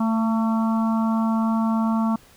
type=harmonic tone with a mistuned harmonic; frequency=224.8 Hz; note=A3; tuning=37 cents sharp; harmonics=1 / 3 / 4 / 5 / 6; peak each=-19 / -32 / -30 / -31 / -37 dBFS; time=0-2.16 s; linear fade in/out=5 ms; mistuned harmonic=1; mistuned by=-17 cents; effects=pink hiss -52 dBFS RMS until 2.36 s